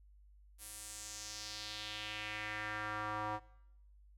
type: tone with band-pass filter sweep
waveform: square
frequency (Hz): 106.2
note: G#2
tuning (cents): +39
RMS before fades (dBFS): -43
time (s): 0.58-3.4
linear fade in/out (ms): 50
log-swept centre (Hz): 11000 to 920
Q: 2.3
effects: noise-tail reverb RT60 0.8 s tail -20 dB re dry + added 50 Hz sine -59 dBFS peak until 4.17 s